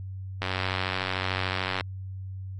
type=click train; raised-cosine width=0.3 ms; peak=-12 dBFS; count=131; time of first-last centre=0.42-1.809 s; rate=93.6 Hz; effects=added 95 Hz sine -34 dBFS peak until 2.59 s + AAC 32 kbps